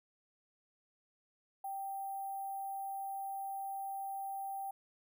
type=tone with sample-and-hold; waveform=sine; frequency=784 Hz; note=G5; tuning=in tune; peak=-38 dBFS; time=1.64-4.71 s; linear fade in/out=5 ms; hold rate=11025 Hz; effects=none